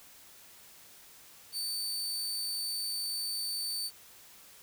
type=tone; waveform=sawtooth; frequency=4551 Hz; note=C#8; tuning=45 cents sharp; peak=-30 dBFS; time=1.52-3.91 s; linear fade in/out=50 ms; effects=white hiss -55 dBFS RMS until 4.62 s